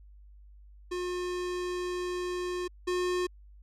square tone pair in turn, 358.7 / 360 Hz, F4 / F#4, +46 / -47 cents, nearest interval unison, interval 7 cents, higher second, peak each -32 / -28 dBFS, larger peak second, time 0.91-2.68 / 2.87-3.27 s, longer first, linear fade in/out 10 ms, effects added 50 Hz sine -50 dBFS peak until 3.62 s + low-pass 8000 Hz 12 dB/octave

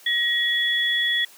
sine tone pair together, 1900 / 3379 Hz, A#6 / G#7, +33 / +29 cents, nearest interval minor seventh, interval 996 cents, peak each -22 / -22 dBFS, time 0.06-1.25 s, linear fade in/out 5 ms, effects white hiss -49 dBFS RMS until 1.37 s + high-pass 300 Hz 12 dB/octave

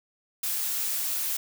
blue noise, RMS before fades -29 dBFS, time 0.43-1.37 s, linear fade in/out 5 ms, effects none

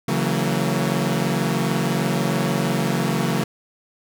sawtooth chord, F# dominant seventh, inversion second, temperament equal with one note detuned, 138.59 / 164.81 / 185 / 227.8 Hz, C#3 / E3 / F#3 / A#3, 0 / 0 / 0 / -40 cents, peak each -21 dBFS, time 0.08-3.44 s, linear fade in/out 5 ms, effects none

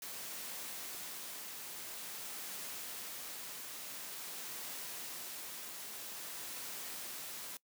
white noise with tremolo, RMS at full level -44 dBFS, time 0.02-7.57 s, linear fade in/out 2 ms, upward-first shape triangle, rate 0.48 Hz, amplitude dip 25%, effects noise-tail reverb RT60 0.1 s tail -22 dB re dry + high-pass 150 Hz 12 dB/octave

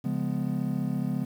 triangle chord, C# dominant seventh, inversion none, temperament just, 138.59 / 173.24 / 207.9 / 249.5 Hz, C#3 / E#3 / G#3 / B3, 0 / -14 / +2 / +18 cents, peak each -30 dBFS, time 0.04-1.25 s, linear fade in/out 10 ms, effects 9-bit

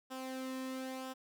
sawtooth tone with flanger, 260.8 Hz, C4, 5 cents flat, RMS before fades -42 dBFS, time 0.1-1.14 s, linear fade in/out 20 ms, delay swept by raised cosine 0.46 to 1.39 ms, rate 1 Hz, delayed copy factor -0.55, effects none

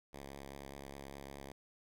5% pulse tone with vibrato, 69.3 Hz, C#2, in tune, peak -36 dBFS, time 0.13-1.52 s, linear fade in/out 5 ms, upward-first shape triangle, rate 5.1 Hz, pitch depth 26 cents each way, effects none

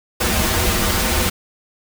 pink noise with comb filter, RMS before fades -18 dBFS, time 0.2-1.3 s, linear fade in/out 10 ms, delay 7.1 ms, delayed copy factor -1, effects none

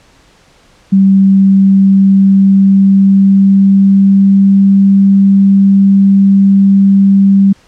sine tone with pitch glide, 193.8 to 196.28 Hz, G3 to G3, -20 to +2 cents, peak -3 dBFS, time 0.92-7.53 s, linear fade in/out 10 ms, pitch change +22 cents, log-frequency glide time 1.02-4.72 s, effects pink hiss -46 dBFS RMS until 7.67 s + low-pass 7000 Hz 12 dB/octave

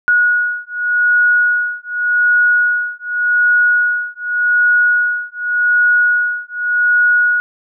sine beating tone pair, 1454 / 1454.86 Hz, F#6 / F#6, -31 / -30 cents, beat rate 0.86 Hz, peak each -14 dBFS, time 0.08-7.4 s, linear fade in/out 0 ms, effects none

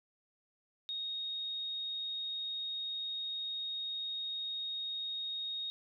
sine tone, 3733 Hz, A#7, 2 cents sharp, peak -36 dBFS, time 0.89-5.7 s, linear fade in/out 0 ms, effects none

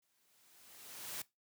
white noise with exponential growth, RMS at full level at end -41 dBFS, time 0.02-1.22 s, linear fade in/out 5 ms, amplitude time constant 260 ms, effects noise-tail reverb RT60 0.2 s tail -20 dB re dry + high-pass 100 Hz 12 dB/octave

